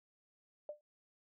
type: tone with exponential decay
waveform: sine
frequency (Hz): 596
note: D5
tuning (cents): +25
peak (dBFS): -37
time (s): 0.69-0.81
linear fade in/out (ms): 2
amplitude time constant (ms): 25
effects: none